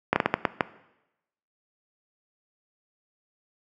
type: slowing click train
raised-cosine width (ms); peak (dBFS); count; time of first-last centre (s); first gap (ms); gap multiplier
0.5; -4; 7; 0.13-0.608; 30; 1.39
effects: noise-tail reverb RT60 0.9 s tail -17 dB re dry + high-pass 150 Hz 12 dB/octave